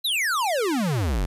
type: exponential sweep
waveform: square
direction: down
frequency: 4125 to 39.79 Hz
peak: -22 dBFS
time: 0.04-1.26 s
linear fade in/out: 10 ms
effects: resampled to 32000 Hz + 9-bit